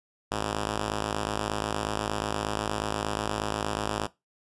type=ring-modulated tone; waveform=5% pulse; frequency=105.2 Hz; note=G#2; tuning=23 cents sharp; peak=-14 dBFS; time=0.31-4.07 s; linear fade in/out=10 ms; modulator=28.4 Hz; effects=noise-tail reverb RT60 0.2 s tail -18 dB re dry + resampled to 24000 Hz